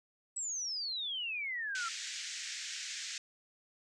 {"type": "exponential sweep", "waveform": "sine", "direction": "down", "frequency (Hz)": [7990, 1318.5], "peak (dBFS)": -35, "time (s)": [0.36, 1.89], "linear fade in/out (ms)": 10}
{"type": "band-pass noise", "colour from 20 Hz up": "white", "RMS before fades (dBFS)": -42, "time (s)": [1.75, 3.18], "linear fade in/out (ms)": 2, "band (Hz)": [1600, 7400], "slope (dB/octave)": 48}
{"effects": []}